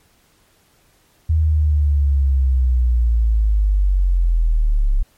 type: linear sweep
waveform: sine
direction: down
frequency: 80.1 to 33.27 Hz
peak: -12 dBFS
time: 1.29-5.03 s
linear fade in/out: 10 ms
effects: pink hiss -57 dBFS RMS until 5.17 s + MP3 64 kbps